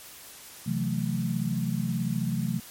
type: chord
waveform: sine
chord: F# half-diminished seventh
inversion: second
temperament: equal with one note detuned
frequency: 130.81 / 164.81 / 183.3 / 220 Hz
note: C3 / E3 / F#3 / A3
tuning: 0 / 0 / -16 / 0 cents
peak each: -31 dBFS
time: 0.66-2.6 s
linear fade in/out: 10 ms
effects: white hiss -46 dBFS RMS until 2.7 s + MP3 64 kbps